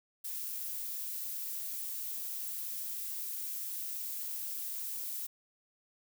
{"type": "noise", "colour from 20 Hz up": "violet", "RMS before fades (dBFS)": -39, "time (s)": [0.24, 5.27], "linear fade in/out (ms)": 10, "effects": []}